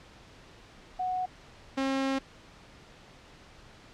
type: tone pair in turn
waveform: sine / sawtooth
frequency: 737 / 269.1 Hz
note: F#5 / C4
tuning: -7 / +49 cents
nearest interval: octave + perfect fourth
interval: 1744 cents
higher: first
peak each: -28 / -23 dBFS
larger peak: second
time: 0.99-1.26 / 1.77-2.19 s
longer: second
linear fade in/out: 10 ms
effects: pink hiss -53 dBFS RMS until 3.93 s + low-pass 5000 Hz 12 dB/octave